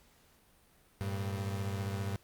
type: beating tone pair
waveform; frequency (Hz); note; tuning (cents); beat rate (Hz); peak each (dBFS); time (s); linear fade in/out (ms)
35% pulse; 97.9 / 112.9; G2 / A2; -2 / +45; 15; -33 / -39; 1.01-2.16; 0
effects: pink hiss -65 dBFS RMS until 2.23 s + Opus 48 kbps